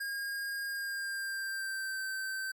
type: tone with pitch glide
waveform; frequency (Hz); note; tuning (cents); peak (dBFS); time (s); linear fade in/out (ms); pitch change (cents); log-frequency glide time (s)
square; 1623 to 1549.7; G#6 to G6; -40 to -20; -35; 0-2.52; 10; -80; 0.65-2.04
effects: MP3 96 kbps